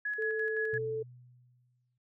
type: tone with tremolo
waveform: sine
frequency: 1684 Hz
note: G#6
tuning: 24 cents sharp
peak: -31 dBFS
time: 0.05-0.78 s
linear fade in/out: 5 ms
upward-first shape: square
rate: 5.8 Hz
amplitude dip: 40%
type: tone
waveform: sine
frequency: 440 Hz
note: A4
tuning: in tune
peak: -32 dBFS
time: 0.18-1.03 s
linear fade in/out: 10 ms
type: tone with exponential decay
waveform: sine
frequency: 123.47 Hz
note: B2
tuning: in tune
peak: -37 dBFS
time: 0.73-1.98 s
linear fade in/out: 5 ms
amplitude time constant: 270 ms
effects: none